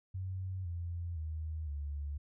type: tone with pitch steps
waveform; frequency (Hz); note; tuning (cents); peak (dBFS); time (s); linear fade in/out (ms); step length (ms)
sine; 93.6 / 85.83 / 78.71 / 72.18; F#2 / F2 / D#2 / D2; +20 / -30 / +21 / -29; -36; 0.14-2.18; 10; 510
effects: none